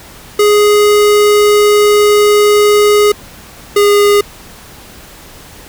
square tone pair in turn, 415.8 / 409.6 Hz, G#4 / G#4, +2 / -24 cents, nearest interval unison, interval 26 cents, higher first, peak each -6 dBFS, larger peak neither, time 0.39-3.12 / 3.76-4.21 s, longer first, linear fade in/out 5 ms, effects pink hiss -35 dBFS RMS until 5.68 s

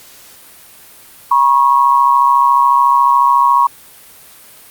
sine tone pair together, 963 / 1097 Hz, B5 / C#6, -44 / -18 cents, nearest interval major second, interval 226 cents, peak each -10 dBFS, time 1.31-3.67 s, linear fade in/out 5 ms, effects white hiss -40 dBFS RMS until 4.7 s + Opus 48 kbps

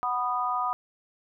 sine chord, B major, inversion second, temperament just, 740.8 / 987.8 / 1234.7 Hz, F#5 / B5 / D#6, +2 / 0 / -14 cents, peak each -31 / -30 / -28 dBFS, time 0.03-0.73 s, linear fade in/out 0 ms, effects none

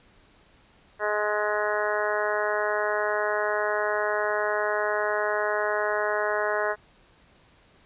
harmonic tone, 210 Hz, G#3, 19 cents sharp, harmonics 2 / 3 / 4 / 5 / 6 / 7 / 8 / 9, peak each -30 / -28 / -34 / -32 / -35 / -32 / -33 / -35 dBFS, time 0.99-6.76 s, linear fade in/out 50 ms, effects pink hiss -58 dBFS RMS until 7.85 s + resampled to 8000 Hz

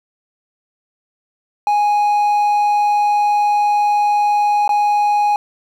triangle tone with dropouts, 829 Hz, G#5, 3 cents flat, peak -10 dBFS, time 1.67-5.36 s, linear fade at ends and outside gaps 1 ms, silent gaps 4.678-4.692 s, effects 8-bit

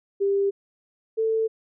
sine tone pair in turn, 397 / 444.6 Hz, G4 / A4, +22 / +18 cents, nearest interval major second, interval 196 cents, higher second, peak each -19 / -20 dBFS, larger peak first, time 0.2-0.51 / 1.17-1.48 s, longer neither, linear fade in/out 20 ms, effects none

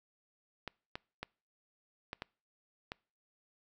clicks, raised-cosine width 0.3 ms, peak -23 dBFS, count 6, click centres 0.677 / 0.955 / 1.23 / 2.131 / 2.221 / 2.919 s, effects noise-tail reverb RT60 0.4 s tail -26 dB re dry

